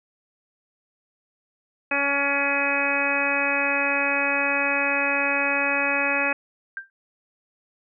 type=harmonic tone; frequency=281.3 Hz; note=C#4; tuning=26 cents sharp; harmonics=1 / 2 / 3 / 4 / 5 / 6 / 7 / 8 / 9; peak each=-32 / -29 / -31 / -33 / -30 / -28 / -32 / -32 / -24 dBFS; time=1.91-6.33 s; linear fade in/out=5 ms
type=tone with exponential decay; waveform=sine; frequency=1578 Hz; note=G6; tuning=11 cents sharp; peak=-25 dBFS; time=6.77-6.9 s; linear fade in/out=1 ms; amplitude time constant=27 ms
effects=none